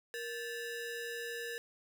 40% pulse ring-modulated tone, 1108.7 Hz, C#6, in tune, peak -35 dBFS, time 0.14-1.58 s, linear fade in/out 0 ms, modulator 639 Hz, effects none

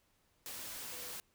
sine tone in noise, 493.9 Hz, B4, in tune, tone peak -56 dBFS, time 0.92-1.13 s, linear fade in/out 0 ms, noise white, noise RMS -45 dBFS, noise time 0.46-1.2 s, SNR -14 dB, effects pink hiss -74 dBFS RMS until 1.34 s

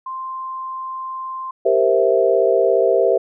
sine tone, 1046.5 Hz, C6, in tune, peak -25 dBFS, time 0.06-1.51 s, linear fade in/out 5 ms
sine chord, C dominant seventh, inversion second, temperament equal, 392 / 466.2 / 523.3 / 659.3 Hz, G4 / Bb4 / C5 / E5, 0 / 0 / 0 / 0 cents, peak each -18 dBFS, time 1.65-3.18 s, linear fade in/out 10 ms
effects none

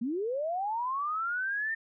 sine linear sweep, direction up, 217.8 to 1826 Hz, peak -29 dBFS, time 0.01-1.75 s, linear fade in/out 10 ms, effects none

